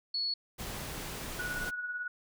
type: tone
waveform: sine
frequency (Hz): 4388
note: C#8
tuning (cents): -18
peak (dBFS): -30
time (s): 0.14-0.34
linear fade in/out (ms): 5
type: noise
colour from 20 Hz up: pink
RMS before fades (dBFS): -40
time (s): 0.58-1.71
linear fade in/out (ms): 20
type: tone with tremolo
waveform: sine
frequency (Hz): 1465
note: F#6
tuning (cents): -18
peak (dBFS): -32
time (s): 1.39-2.08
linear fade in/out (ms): 5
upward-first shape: triangle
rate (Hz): 18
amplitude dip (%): 55
effects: none